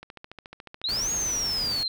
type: click train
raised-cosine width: 0.3 ms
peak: -25 dBFS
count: 13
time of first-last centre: 0.03-0.887 s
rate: 14 Hz
type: linear two-way sweep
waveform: sine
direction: up then down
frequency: 3729 to 6645 to 4068 Hz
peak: -25 dBFS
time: 0.84-1.88 s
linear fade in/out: 2 ms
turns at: 1.11 s
type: noise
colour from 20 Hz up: pink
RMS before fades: -37 dBFS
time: 0.89-1.83 s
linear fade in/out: 0 ms
effects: none